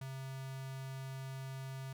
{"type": "tone with notch filter", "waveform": "square", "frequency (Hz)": 133.4, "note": "C3", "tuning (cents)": 34, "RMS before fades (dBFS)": -44, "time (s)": [0.01, 1.93], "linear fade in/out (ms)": 5, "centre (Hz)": 360, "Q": 1.7, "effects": []}